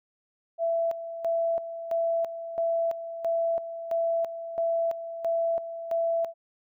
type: tone with tremolo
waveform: sine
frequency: 667 Hz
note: E5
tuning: 20 cents sharp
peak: -23 dBFS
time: 0.58-6.34 s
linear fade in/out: 50 ms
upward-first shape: square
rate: 1.5 Hz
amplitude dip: 70%
effects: none